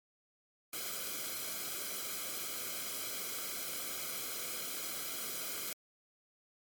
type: noise with comb filter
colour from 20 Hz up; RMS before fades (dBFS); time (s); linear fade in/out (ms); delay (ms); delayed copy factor
white; -40; 0.73-5.73; 2; 1.1; -0.75
effects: MP3 96 kbps